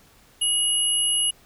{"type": "tone pair together", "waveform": "sine", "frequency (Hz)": [2900, 10858], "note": ["F#7", "F9"], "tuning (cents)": [-35, -50], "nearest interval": "octave + major seventh", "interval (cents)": 2285, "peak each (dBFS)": -22, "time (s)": [0.41, 1.31], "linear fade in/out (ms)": 10, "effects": ["pink hiss -55 dBFS RMS until 1.45 s"]}